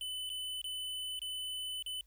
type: tone with dropouts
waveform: square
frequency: 3011 Hz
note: F#7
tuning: 30 cents sharp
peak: -38 dBFS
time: 0.01-2.01 s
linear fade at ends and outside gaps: 1 ms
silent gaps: 0.293-0.3 / 0.616-0.642 / 1.192-1.217 / 1.825-1.862 s
effects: added 50 Hz sine -63 dBFS peak until 2.06 s + white hiss -75 dBFS RMS until 2.06 s